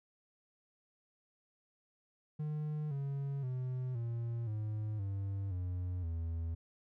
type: tone with pitch steps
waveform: triangle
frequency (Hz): 151.6 / 139.02 / 127.48 / 116.9 / 107.2 / 98.3 / 90.14 / 82.66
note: D#3 / C#3 / C3 / A#2 / A2 / G2 / F#2 / E2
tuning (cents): -45 / +5 / -45 / +5 / -45 / +5 / -45 / +5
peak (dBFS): -33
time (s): 2.39-6.55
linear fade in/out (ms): 10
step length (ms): 520
effects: none